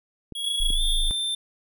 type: clicks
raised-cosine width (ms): 3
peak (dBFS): -24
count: 2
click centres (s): 0.323 / 0.704
type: tone with tremolo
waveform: square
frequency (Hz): 3322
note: G#7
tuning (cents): 0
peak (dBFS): -28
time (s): 0.35-1.09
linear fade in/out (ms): 5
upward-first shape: triangle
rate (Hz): 4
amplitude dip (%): 65
type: tone with pitch glide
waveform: square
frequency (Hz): 3349 to 3569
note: G#7 to A7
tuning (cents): +14 to +24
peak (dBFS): -25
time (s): 0.44-1.35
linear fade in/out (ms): 5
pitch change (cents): +110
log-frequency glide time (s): 0.74-0.81
type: tone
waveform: sine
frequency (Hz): 26.78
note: A0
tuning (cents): -46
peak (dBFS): -21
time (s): 0.6-1.11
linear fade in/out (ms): 0
effects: none